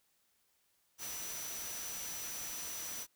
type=tone in noise; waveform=sine; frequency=5920 Hz; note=F#8; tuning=in tune; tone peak=-44 dBFS; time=0.98-3.07 s; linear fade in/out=50 ms; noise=white; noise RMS=-44 dBFS; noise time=0.98-3.07 s; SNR=-3 dB; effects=white hiss -75 dBFS RMS until 3.15 s